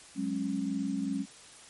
sine chord, F# suspended second, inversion none, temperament equal with one note detuned, 185 / 207.7 / 273.1 Hz, F#3 / G#3 / C#4, 0 / 0 / -26 cents, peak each -36 / -34 / -32 dBFS, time 0.15-1.26 s, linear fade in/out 50 ms, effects white hiss -52 dBFS RMS until 1.69 s + MP3 48 kbps

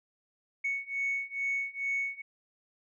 sine beating tone pair, 2217 / 2219.3 Hz, C#7 / C#7, 0 / +1 cents, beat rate 2.3 Hz, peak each -33 / -32 dBFS, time 0.64-2.22 s, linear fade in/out 10 ms, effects tanh soft clip ceiling -24 dBFS

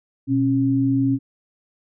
sine tone pair together, 122.77 / 272.6 Hz, B2 / C#4, -10 / -29 cents, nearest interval octave + major second, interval 1381 cents, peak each -22 / -17 dBFS, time 0.27-1.19 s, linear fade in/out 50 ms, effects none

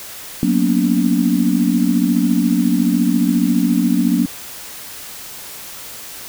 sine tone cluster, 184.1 / 231.3 / 245.6 / 286.5 Hz, F#3 / A#3 / B3 / D4, -8 / -13 / -9 / -43 cents, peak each -18 dBFS, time 0.43-4.26 s, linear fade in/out 0 ms, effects white hiss -33 dBFS RMS until 6.28 s

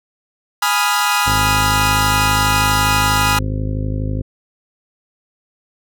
sawtooth chord, F half-diminished seventh, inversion first, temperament equal, 830.6 / 987.8 / 1244.5 / 1396.9 Hz, Ab5 / Cb6 / Eb6 / F6, 0 / 0 / 0 / 0 cents, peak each -16 dBFS, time 0.62-3.39 s, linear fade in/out 5 ms
harmonic tone, 52.2 Hz, G#1, 10 cents sharp, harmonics 1 / 2 / 3 / 4 / 5 / 6 / 7 / 8 / 9 / 10, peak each -22 / -21 / -28 / -35 / -27 / -39 / -37 / -39 / -43 / -34 dBFS, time 1.26-4.22 s, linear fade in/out 10 ms
effects none

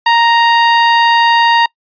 sawtooth tone, 932.3 Hz, A#5, in tune, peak -3 dBFS, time 0.06-1.66 s, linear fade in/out 5 ms, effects noise-tail reverb RT60 0.1 s tail -25 dB re dry + resampled to 11025 Hz

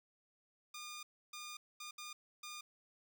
10% pulse tone bursts at uneven times, 1212 Hz, D#6, 46 cents flat, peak -38 dBFS, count 5, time 0.74-1.03 / 1.33-1.57 / 1.8-1.91 / 1.98-2.13 / 2.43-2.61 s, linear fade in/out 5 ms, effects none

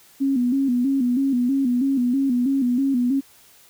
sine tone with vibrato, 258.7 Hz, C4, 19 cents flat, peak -17 dBFS, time 0.2-3.21 s, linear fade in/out 20 ms, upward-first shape square, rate 3.1 Hz, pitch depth 95 cents each way, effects white hiss -52 dBFS RMS until 3.69 s

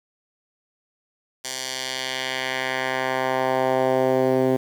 10% pulse tone with band-pass filter sweep, 130.4 Hz, C3, 5 cents flat, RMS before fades -23 dBFS, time 1.44-4.57 s, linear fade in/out 10 ms, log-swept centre 6400 to 330 Hz, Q 1.1, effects 7-bit

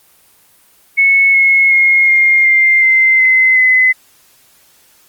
sine tone with pitch steps, 2200 / 2175 / 2150 / 2125 / 2101 / 2077 / 2053 / 2029 Hz, C#7 / C#7 / C7 / C7 / C7 / C7 / C7 / B6, -14 / -33 / +47 / +26 / +7 / -13 / -33 / +46 cents, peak -6 dBFS, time 0.97-3.93 s, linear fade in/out 20 ms, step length 370 ms, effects white hiss -49 dBFS RMS until 5.08 s + Opus 24 kbps

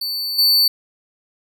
45% pulse tone with level steps, 4500 Hz, C#8, 25 cents sharp, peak -21 / -11 dBFS, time 0.01-0.68 s, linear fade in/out 5 ms, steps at 0.38 s, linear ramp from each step 10 ms, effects none

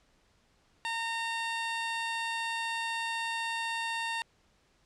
15% pulse tone, 916 Hz, A#5, 31 cents flat, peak -25 dBFS, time 0.85-4.22 s, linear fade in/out 0 ms, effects pink hiss -68 dBFS RMS until 4.85 s + low-pass 7000 Hz 12 dB/octave

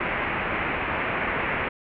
white low-pass noise, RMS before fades -27 dBFS, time 0-1.69 s, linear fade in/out 10 ms, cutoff 2500 Hz, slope 48 dB/octave, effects none

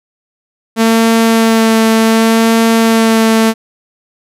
sawtooth tone with vibrato, 225.1 Hz, A3, 40 cents sharp, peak -3 dBFS, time 0.76-3.54 s, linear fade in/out 50 ms, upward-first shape sine, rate 0.67 Hz, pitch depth 15 cents each way, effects resampled to 32000 Hz

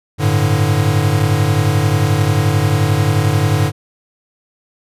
square chord, G suspended second, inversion none, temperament equal with one note detuned, 98.68 / 110 / 146.83 Hz, G2 / A2 / D3, +12 / 0 / 0 cents, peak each -17 dBFS, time 0.18-3.72 s, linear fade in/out 50 ms, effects resampled to 32000 Hz

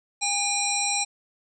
harmonic tone with a mistuned harmonic, 808 Hz, G#5, 48 cents flat, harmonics 1 / 3 / 5 / 7 / 9 / 10, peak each -30 / -30 / -30 / -30 / -30 / -30 dBFS, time 0.21-1.05 s, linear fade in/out 20 ms, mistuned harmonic 9, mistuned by +47 cents, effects none

